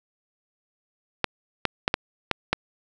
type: clicks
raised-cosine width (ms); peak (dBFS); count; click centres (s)
0.3; -4; 6; 1.243 / 1.653 / 1.879 / 1.941 / 2.313 / 2.53
effects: none